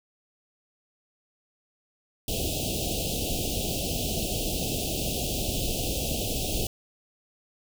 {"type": "band-stop noise", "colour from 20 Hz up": "pink", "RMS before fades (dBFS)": -29, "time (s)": [2.28, 6.67], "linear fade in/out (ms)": 2, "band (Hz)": [760, 2600], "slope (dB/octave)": 96, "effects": []}